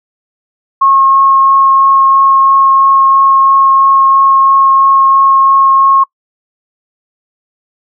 sine tone with vibrato, 1084 Hz, C#6, 39 cents flat, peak -4 dBFS, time 0.81-6.04 s, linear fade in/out 10 ms, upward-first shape triangle, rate 3 Hz, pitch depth 9 cents each way, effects noise-tail reverb RT60 0.1 s tail -23 dB re dry

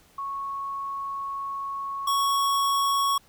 sine / square tone pair in turn, 1104 / 1110.3 Hz, C#6 / C#6, -7 / +2 cents, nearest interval unison, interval 9 cents, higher second, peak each -29 / -22 dBFS, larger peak second, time 0.18-2.07 / 2.07-3.18 s, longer first, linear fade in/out 5 ms, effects pink hiss -58 dBFS RMS until 3.28 s

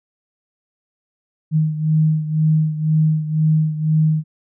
sine beating tone pair, 155.56 / 157.56 Hz, D#3 / D#3, 0 / +22 cents, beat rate 2 Hz, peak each -15 / -20 dBFS, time 1.51-4.24 s, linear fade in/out 50 ms, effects none

